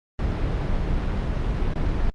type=noise with dropouts; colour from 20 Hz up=brown; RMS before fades=-23 dBFS; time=0.19-2.1 s; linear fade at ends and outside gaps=2 ms; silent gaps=1.737-1.756 s; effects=low-pass 4000 Hz 12 dB/octave + Opus 32 kbps